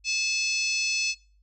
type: harmonic tone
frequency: 865 Hz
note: A5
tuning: 30 cents flat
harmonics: 3 / 4 / 5 / 6 / 7 / 8 / 9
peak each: -27 / -40 / -32 / -32 / -33 / -43 / -43 dBFS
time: 0.04-1.15 s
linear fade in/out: 50 ms
effects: noise-tail reverb RT60 0.4 s tail -21 dB re dry + added 50 Hz sine -58 dBFS peak until 1.42 s